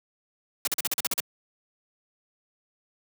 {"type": "noise bursts", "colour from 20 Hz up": "white", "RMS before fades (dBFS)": -26, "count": 9, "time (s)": [0.65, 1.202], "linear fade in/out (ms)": 2, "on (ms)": 24, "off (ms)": 42, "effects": ["high-pass 150 Hz 12 dB/octave"]}